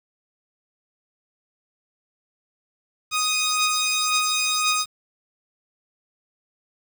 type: beating tone pair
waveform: 10% pulse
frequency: 1244.5 / 1246.4 Hz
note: D#6 / D#6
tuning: 0 / +3 cents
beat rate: 1.9 Hz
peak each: -18 / -13 dBFS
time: 3.11-4.86 s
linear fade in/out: 50 ms
effects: 8-bit